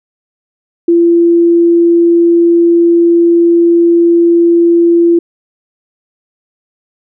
sine tone, 340.4 Hz, F4, 44 cents flat, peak -4 dBFS, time 0.88-5.19 s, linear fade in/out 5 ms, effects none

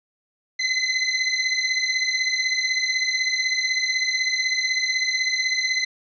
25% pulse beating tone pair, 2032 / 2048 Hz, B6 / C7, +49 / -38 cents, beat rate 16 Hz, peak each -20 dBFS, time 0.59-5.85 s, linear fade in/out 10 ms, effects resampled to 16000 Hz

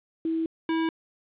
sine / square tone pair in turn, 325.1 / 325.1 Hz, E4 / E4, -24 / -24 cents, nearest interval unison, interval 0 cents, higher neither, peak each -24 dBFS, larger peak neither, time 0.25-0.46 / 0.69-0.89 s, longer first, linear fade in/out 2 ms, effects resampled to 8000 Hz + 9-bit

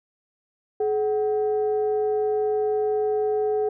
sine tone pair together, 425 / 749 Hz, G#4 / F#5, +40 / +21 cents, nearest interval minor seventh, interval 981 cents, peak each -20 / -29 dBFS, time 0.8-3.69 s, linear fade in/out 5 ms, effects tanh soft clip ceiling -14 dBFS

